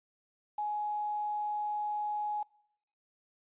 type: tone with quantisation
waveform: sine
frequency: 838 Hz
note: G#5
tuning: 15 cents sharp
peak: -31 dBFS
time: 0.58-2.43 s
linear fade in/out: 5 ms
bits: 9
effects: noise-tail reverb RT60 0.7 s tail -24 dB re dry + resampled to 8000 Hz